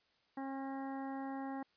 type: harmonic tone with a mistuned harmonic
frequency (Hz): 270.2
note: C#4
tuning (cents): -44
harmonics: 1 / 2 / 3 / 4 / 5 / 6 / 7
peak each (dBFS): -41 / -51 / -45 / -53 / -59 / -58 / -57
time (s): 0.37-1.63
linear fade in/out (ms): 5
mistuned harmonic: 5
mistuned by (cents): +27
effects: white hiss -74 dBFS RMS until 1.76 s + resampled to 11025 Hz